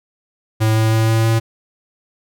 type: tone with pitch steps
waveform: square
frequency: 110 / 110.77 / 111.54 / 112.31 / 113.09 Hz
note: A2 / A2 / A2 / A2 / A2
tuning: 0 / +12 / +24 / +36 / +48 cents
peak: -13 dBFS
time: 0.6-1.4 s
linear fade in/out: 20 ms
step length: 160 ms
effects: none